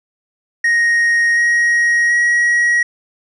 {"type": "tone with pitch steps", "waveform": "triangle", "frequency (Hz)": [1870, 1887.4, 1904.9], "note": ["A#6", "A#6", "A#6"], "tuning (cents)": [5, 21, 37], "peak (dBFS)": -9, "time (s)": [0.64, 2.83], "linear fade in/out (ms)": 5, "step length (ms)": 730, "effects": ["resampled to 24000 Hz"]}